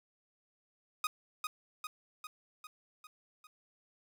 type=tone with echo; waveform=sawtooth; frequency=1244.5 Hz; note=D#6; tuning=in tune; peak=-27 dBFS; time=1.04-1.07 s; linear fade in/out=2 ms; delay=400 ms; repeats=6; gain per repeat=-4 dB; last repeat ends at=3.47 s; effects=none